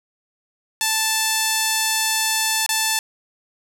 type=tone with dropouts; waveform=5% pulse; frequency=880 Hz; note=A5; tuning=in tune; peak=-6 dBFS; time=0.81-2.99 s; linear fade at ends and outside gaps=1 ms; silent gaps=2.663-2.691 s; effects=none